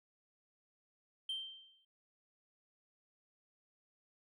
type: tone with exponential decay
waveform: sine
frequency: 3136 Hz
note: G7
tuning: in tune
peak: -33 dBFS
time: 1.29-1.85 s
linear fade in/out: 5 ms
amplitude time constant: 120 ms
effects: tanh soft clip ceiling -35 dBFS